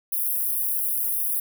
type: high-pass noise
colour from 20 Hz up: white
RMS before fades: -25 dBFS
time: 0.12-1.4 s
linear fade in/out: 5 ms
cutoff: 9900 Hz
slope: 96 dB/octave
effects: none